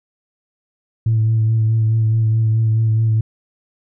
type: tone with vibrato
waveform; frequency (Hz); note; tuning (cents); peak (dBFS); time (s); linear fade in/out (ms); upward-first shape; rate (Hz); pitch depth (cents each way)
sine; 111.2; A2; +19; -11; 1.06-3.21; 5; sine; 4.7; 24
effects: tanh soft clip ceiling -9 dBFS